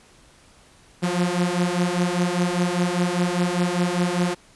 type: beating tone pair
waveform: sawtooth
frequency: 174.61 / 179.61 Hz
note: F3 / F3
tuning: 0 / +49 cents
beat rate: 5 Hz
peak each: -19 dBFS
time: 1.02-4.35 s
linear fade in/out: 20 ms
effects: pink hiss -53 dBFS RMS until 4.55 s + resampled to 24000 Hz